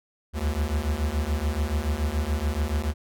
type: beating tone pair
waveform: square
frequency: 70.2 / 77.2 Hz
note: C#2 / D#2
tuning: +22 / -13 cents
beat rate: 7 Hz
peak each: -28 / -27 dBFS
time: 0.33-2.94 s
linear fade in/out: 50 ms
effects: none